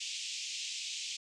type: band-pass noise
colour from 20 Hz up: pink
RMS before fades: -40 dBFS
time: 0-1.17 s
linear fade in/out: 10 ms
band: 2500 to 7600 Hz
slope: 48 dB/octave
effects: none